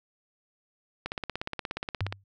click train, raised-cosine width 0.3 ms, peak -16 dBFS, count 19, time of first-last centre 1.06-2.125 s, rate 16.9 Hz
sine tone with exponential decay, 98 Hz, G2, in tune, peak -25 dBFS, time 2.01-2.24 s, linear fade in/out 5 ms, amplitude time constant 49 ms
effects none

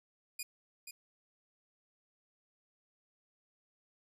10% pulse tone with echo, 2443 Hz, D#7, 32 cents flat, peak -29 dBFS, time 0.39-0.43 s, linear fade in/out 5 ms, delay 480 ms, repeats 1, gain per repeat -7 dB, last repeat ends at 0.91 s, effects none

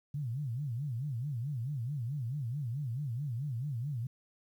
sine tone with vibrato, 130.6 Hz, C3, 3 cents flat, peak -33 dBFS, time 0.14-4.07 s, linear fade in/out 5 ms, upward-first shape sine, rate 4.6 Hz, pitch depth 250 cents each way, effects 11-bit

